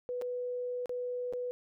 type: tone with dropouts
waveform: sine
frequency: 493.9 Hz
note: B4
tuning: in tune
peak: -33 dBFS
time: 0.09-1.51 s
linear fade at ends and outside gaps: 0 ms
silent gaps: 0.214-0.22 / 0.858-0.894 / 1.326-1.335 s
effects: none